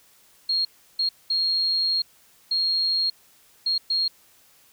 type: tone bursts at uneven times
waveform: sine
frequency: 4257 Hz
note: C8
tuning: 29 cents sharp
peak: -20 dBFS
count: 6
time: 0.49-0.65 / 0.99-1.09 / 1.3-2.02 / 2.51-3.1 / 3.66-3.78 / 3.9-4.08 s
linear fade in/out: 5 ms
effects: white hiss -57 dBFS RMS until 4.72 s